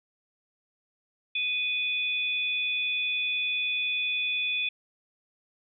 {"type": "tone pair together", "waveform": "sine", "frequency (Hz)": [2489, 3459], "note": ["D#7", "A7"], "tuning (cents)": [0, -30], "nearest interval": "tritone", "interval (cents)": 570, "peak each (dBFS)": [-27, -31], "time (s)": [1.35, 4.69], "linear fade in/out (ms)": 5, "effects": []}